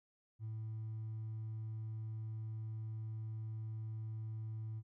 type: tone with hard clipping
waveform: triangle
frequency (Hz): 110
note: A2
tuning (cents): 0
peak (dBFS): -40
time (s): 0.39-4.83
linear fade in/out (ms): 50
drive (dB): 2
effects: none